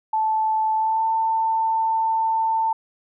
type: tone with pitch glide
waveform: sine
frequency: 875 to 893.4 Hz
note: A5 to A5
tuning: -10 to +26 cents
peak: -18 dBFS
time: 0.13-2.73 s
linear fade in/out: 5 ms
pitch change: +36 cents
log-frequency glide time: 0.75-1.07 s
effects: none